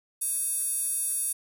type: tone with high-pass filter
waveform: square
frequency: 514 Hz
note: C5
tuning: 31 cents flat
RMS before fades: -29 dBFS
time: 0.21-1.33 s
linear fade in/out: 10 ms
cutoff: 10000 Hz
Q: 6.7
effects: none